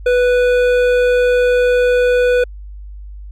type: tone with hard clipping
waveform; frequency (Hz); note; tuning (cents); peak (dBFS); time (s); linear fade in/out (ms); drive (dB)
sine; 493.9; B4; 0; -12; 0.06-2.44; 5; 11
effects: added 50 Hz sine -29 dBFS peak until 3.31 s